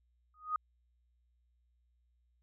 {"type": "tone with exponential growth", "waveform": "sine", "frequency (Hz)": 1244, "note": "D#6", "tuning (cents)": -1, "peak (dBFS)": -27, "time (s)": [0.34, 0.56], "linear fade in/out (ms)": 2, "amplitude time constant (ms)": 46, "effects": ["added 60 Hz sine -70 dBFS peak until 2.42 s"]}